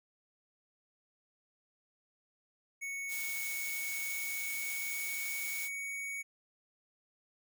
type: tone with pitch glide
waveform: square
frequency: 2217 to 2238 Hz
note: C#7 to C#7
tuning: 0 to +16 cents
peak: -38 dBFS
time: 2.81-6.23 s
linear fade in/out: 20 ms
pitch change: +16 cents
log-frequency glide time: 3.31-5.42 s
type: noise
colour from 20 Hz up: blue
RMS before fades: -41 dBFS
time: 3.08-5.7 s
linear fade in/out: 50 ms
effects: none